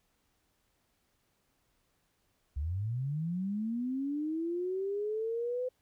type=linear sweep; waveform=sine; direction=up; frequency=66.1 to 510 Hz; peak=-31 dBFS; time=2.56-5.69 s; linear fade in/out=10 ms; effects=pink hiss -75 dBFS RMS until 5.81 s